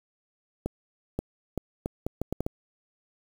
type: accelerating click train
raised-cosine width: 2 ms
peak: -15 dBFS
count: 9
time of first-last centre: 0.66-2.465 s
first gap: 530 ms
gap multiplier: 0.73
effects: 7-bit